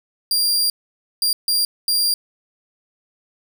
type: tone bursts at uneven times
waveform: sawtooth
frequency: 4772 Hz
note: D8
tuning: 27 cents sharp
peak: -13 dBFS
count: 4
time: 0.31-0.7 / 1.22-1.33 / 1.48-1.65 / 1.88-2.14 s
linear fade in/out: 2 ms
effects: none